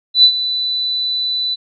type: tone with ADSR envelope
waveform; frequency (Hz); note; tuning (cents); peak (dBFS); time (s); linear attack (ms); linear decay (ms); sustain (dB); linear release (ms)
sine; 3985; B7; +15; -3; 0.14-1.56; 96; 77; -13; 26
effects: none